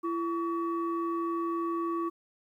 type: tone pair together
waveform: sine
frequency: 336.6 / 1133 Hz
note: E4 / C#6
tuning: +36 / +37 cents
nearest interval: octave + major sixth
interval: 2101 cents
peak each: -29 / -32 dBFS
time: 0.03-2.1 s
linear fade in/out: 20 ms
effects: tanh soft clip ceiling -23 dBFS + 11-bit